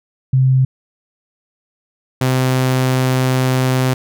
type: tone pair in turn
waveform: sine / sawtooth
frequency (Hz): 131 / 129.27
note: C3 / C3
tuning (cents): +2 / -21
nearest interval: unison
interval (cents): 23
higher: first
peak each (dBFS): -9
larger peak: neither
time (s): 0.33-0.65 / 2.21-3.94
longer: second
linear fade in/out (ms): 5
effects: none